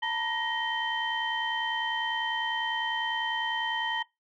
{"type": "tone cluster", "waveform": "sine", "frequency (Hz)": [895, 965, 1878, 3099], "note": ["A5", "B5", "A#6", "G7"], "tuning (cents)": [29, -40, 12, -21], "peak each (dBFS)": [-32, -35, -32, -33], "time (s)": [0.02, 4.03], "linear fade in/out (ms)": 10, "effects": ["noise-tail reverb RT60 0.2 s tail -21 dB re dry", "tanh soft clip ceiling -18 dBFS"]}